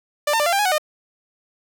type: tone with pitch steps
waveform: sawtooth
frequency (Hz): 591 / 902 / 592 / 686 / 793 / 832 / 743 / 610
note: D5 / A5 / D5 / F5 / G5 / G#5 / F#5 / D#5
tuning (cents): +11 / +43 / +14 / -31 / +20 / +3 / +7 / -34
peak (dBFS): -13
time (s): 0.27-0.782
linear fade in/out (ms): 5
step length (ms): 64
effects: none